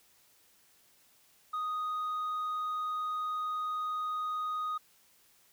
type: tone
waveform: sine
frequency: 1244.5 Hz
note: D#6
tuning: in tune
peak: -29 dBFS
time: 1.53-4.78 s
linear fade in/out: 10 ms
effects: tanh soft clip ceiling -31 dBFS + white hiss -65 dBFS RMS until 5.52 s